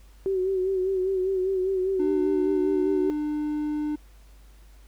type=tone with vibrato; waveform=sine; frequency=377.7 Hz; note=F#4; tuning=36 cents sharp; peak=-22 dBFS; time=0.26-3.1 s; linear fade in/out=0 ms; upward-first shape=sine; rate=5 Hz; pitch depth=50 cents each way
type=tone; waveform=triangle; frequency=300 Hz; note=D4; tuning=37 cents sharp; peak=-23 dBFS; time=1.99-3.96 s; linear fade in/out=10 ms
effects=added 50 Hz sine -48 dBFS peak until 4.87 s + pink hiss -60 dBFS RMS until 4.87 s